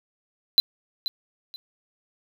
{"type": "tone with echo", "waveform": "triangle", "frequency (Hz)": 4036, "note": "B7", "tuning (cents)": 37, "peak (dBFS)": -11, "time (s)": [0.58, 0.6], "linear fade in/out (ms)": 0, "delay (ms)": 480, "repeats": 2, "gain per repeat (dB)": -12, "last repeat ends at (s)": 1.56, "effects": []}